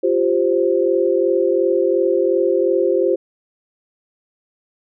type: chord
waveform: sine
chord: F suspended second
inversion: none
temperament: equal with one note detuned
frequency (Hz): 349.2 / 392 / 524.8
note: F4 / G4 / C5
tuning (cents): 0 / 0 / +5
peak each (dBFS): -18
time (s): 0.03-3.16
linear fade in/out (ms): 10
effects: none